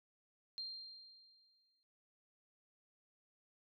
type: tone with exponential decay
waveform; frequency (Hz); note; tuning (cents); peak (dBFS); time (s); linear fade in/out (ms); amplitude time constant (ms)
sine; 4186; C8; 0; -40; 0.58-1.83; 0; 270
effects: noise-tail reverb RT60 0.3 s tail -22 dB re dry